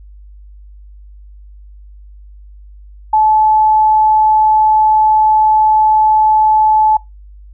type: tone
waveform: sine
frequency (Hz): 864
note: A5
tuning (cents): -32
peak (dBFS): -7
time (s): 3.13-6.97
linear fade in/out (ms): 5
effects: noise-tail reverb RT60 0.2 s tail -23 dB re dry + added 50 Hz sine -34 dBFS peak until 7.53 s